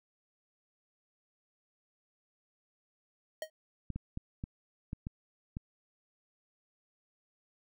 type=tone with exponential decay; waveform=square; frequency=627 Hz; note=D#5; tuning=13 cents sharp; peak=-33 dBFS; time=3.42-3.5 s; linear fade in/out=2 ms; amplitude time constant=17 ms
type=clicks; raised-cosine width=5 ms; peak=-25 dBFS; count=7; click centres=3.903 / 3.96 / 4.174 / 4.439 / 4.931 / 5.069 / 5.569 s
effects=none